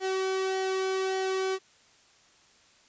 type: tone with flanger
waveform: sawtooth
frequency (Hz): 379.9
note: F#4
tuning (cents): +46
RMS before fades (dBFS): -29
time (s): 0-1.59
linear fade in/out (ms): 50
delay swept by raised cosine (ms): 0.78 to 1.57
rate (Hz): 1.7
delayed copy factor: -0.5
effects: white hiss -60 dBFS RMS until 2.88 s + resampled to 16000 Hz